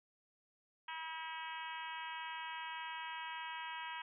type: harmonic tone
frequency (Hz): 321.7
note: E4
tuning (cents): -42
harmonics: 3 / 4 / 5 / 6 / 7 / 8 / 9 / 10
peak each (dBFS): -45 / -54 / -50 / -52 / -53 / -53 / -53 / -54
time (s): 0.88-4.02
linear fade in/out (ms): 5
effects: none